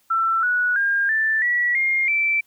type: tone with pitch steps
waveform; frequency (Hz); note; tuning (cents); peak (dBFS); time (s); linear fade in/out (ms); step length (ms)
sine; 1339 / 1468.6 / 1610.9 / 1766.8 / 1937.9 / 2126 / 2331; E6 / F#6 / G6 / A6 / B6 / C7 / D7; +27 / -13 / +47 / +7 / -33 / +27 / -14; -17; 0.1-2.41; 10; 330
effects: white hiss -62 dBFS RMS until 2.46 s